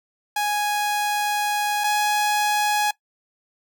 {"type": "tone pair in turn", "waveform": "sawtooth", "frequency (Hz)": [830.6, 835.9], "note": ["G#5", "G#5"], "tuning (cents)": [0, 11], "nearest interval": "unison", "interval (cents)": 11, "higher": "second", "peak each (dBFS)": [-17, -15], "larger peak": "second", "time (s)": [[0.36, 1.84], [1.84, 2.91]], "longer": "first", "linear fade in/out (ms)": 5, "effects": ["noise-tail reverb RT60 0.1 s tail -19 dB re dry"]}